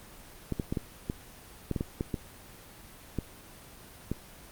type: clicks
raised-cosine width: 3 ms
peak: -17 dBFS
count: 12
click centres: 0.523 / 0.598 / 0.725 / 0.772 / 1.099 / 1.713 / 1.762 / 1.809 / 2.009 / 2.142 / 3.187 / 4.116 s
effects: pink hiss -50 dBFS RMS until 4.51 s + Opus 24 kbps